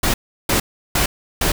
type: noise bursts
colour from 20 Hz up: pink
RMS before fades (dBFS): -17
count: 4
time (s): 0.03-1.52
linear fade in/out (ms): 5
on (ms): 110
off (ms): 350
effects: none